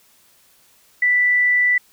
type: tone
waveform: sine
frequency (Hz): 1975.5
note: B6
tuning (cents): 0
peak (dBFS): -13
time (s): 1.02-1.78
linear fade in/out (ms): 5
effects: white hiss -55 dBFS RMS until 1.92 s